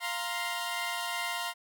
15% pulse chord, F suspended fourth, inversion none, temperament equal with one note detuned, 698.5 / 937.7 / 1046.5 Hz, F5 / Bb5 / C6, 0 / +10 / 0 cents, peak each -30 dBFS, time 0-1.54 s, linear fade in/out 50 ms, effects none

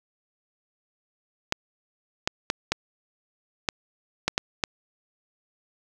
clicks, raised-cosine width 0.2 ms, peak -5 dBFS, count 8, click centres 1.524 / 2.275 / 2.501 / 2.72 / 3.688 / 4.28 / 4.379 / 4.638 s, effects 7-bit

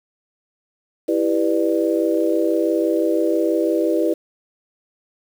sine chord, E minor seventh, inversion none, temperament just, 329.6 / 395.6 / 494.4 / 593.3 Hz, E4 / G4 / B4 / D5, 0 / +16 / +2 / +18 cents, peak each -19 / -23 / -22 / -23 dBFS, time 1.08-4.14 s, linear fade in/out 10 ms, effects 7-bit

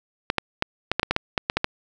clicks, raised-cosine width 0.3 ms, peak -4 dBFS, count 12, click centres 0.301 / 0.383 / 0.624 / 0.916 / 0.996 / 1.031 / 1.11 / 1.164 / 1.378 / 1.499 / 1.57 / 1.644 s, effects none

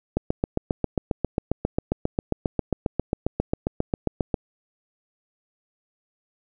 click train, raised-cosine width 2 ms, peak -8 dBFS, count 32, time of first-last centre 0.17-4.342 s, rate 7.43 Hz, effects none

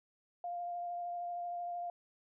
sine tone with vibrato, 700 Hz, F5, 4 cents sharp, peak -37 dBFS, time 0.44-1.9 s, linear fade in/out 2 ms, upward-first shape sine, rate 13 Hz, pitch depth 13 cents each way, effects none

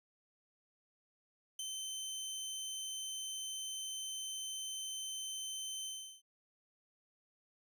20% pulse tone with ADSR envelope, 3083 Hz, G7, 29 cents flat, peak -33 dBFS, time 1.59-6.22 s, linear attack 4 ms, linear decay 19 ms, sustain -2 dB, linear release 360 ms, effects none

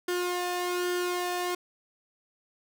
sawtooth tone with flanger, 356.7 Hz, F4, 37 cents sharp, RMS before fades -30 dBFS, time 0.08-1.55 s, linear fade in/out 5 ms, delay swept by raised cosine 0.62 to 1.15 ms, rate 1.2 Hz, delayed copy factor +0.55, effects none

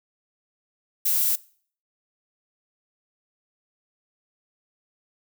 violet noise, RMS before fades -22 dBFS, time 1.05-1.36 s, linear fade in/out 10 ms, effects noise-tail reverb RT60 0.5 s tail -22 dB re dry

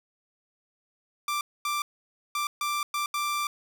sawtooth tone bursts at uneven times, 1178 Hz, D6, 5 cents sharp, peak -23 dBFS, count 6, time 1.28-1.41 / 1.65-1.82 / 2.35-2.47 / 2.61-2.83 / 2.94-3.06 / 3.14-3.47 s, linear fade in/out 2 ms, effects none

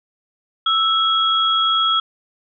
sine tone pair together, 1318.5 / 3313 Hz, E6 / G#7, 0 / -5 cents, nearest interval octave + major third, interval 1595 cents, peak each -17 dBFS, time 0.66-2 s, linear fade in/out 5 ms, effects none

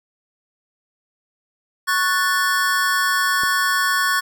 square chord, F# minor, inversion second, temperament equal, 1108.7 / 1480 / 1760 Hz, C#6 / F#6 / A6, 0 / 0 / 0 cents, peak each -22 dBFS, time 1.87-4.21 s, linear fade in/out 20 ms
click, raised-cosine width 2 ms, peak -20 dBFS, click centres 3.435 s
effects none

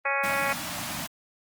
harmonic tone, 277.2 Hz, C#4, in tune, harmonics 2 / 3 / 4 / 5 / 6 / 7 / 8 / 9, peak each -32 / -32 / -32 / -32 / -32 / -32 / -32 / -32 dBFS, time 0.05-0.53 s, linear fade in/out 5 ms
pink band-stop noise, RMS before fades -32 dBFS, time 0.23-1.07 s, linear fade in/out 10 ms, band 310 to 580 Hz, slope 96 dB/octave
effects high-pass 150 Hz 12 dB/octave + Opus 24 kbps

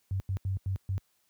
sine tone bursts at uneven times, 95.8 Hz, G2, 39 cents flat, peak -27 dBFS, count 5, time 0.11-0.2 / 0.29-0.37 / 0.45-0.57 / 0.66-0.76 / 0.89-0.98 s, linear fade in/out 0 ms, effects white hiss -72 dBFS RMS until 1.29 s + high-pass 60 Hz 12 dB/octave

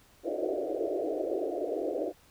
pink band-pass noise, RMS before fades -32 dBFS, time 0.23-2.13 s, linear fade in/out 50 ms, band 300 to 690 Hz, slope 96 dB/octave, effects pink hiss -61 dBFS RMS until 2.3 s

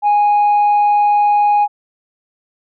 sine tone, 827 Hz, G#5, 8 cents flat, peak -7 dBFS, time 0.02-1.68 s, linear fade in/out 50 ms, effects tanh soft clip ceiling -8 dBFS

